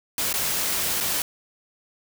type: noise with dropouts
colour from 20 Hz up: white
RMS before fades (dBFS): -25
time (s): 0.18-1.22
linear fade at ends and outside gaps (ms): 1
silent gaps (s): 0.328-0.339 / 1.003-1.008
effects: none